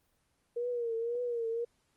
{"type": "tone with vibrato", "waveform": "sine", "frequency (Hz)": 471.3, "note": "A#4", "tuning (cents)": 19, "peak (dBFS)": -31, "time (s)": [0.56, 1.65], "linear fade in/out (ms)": 10, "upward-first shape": "triangle", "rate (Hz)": 1.9, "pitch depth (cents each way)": 81, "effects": ["pink hiss -74 dBFS RMS until 1.96 s", "Opus 24 kbps"]}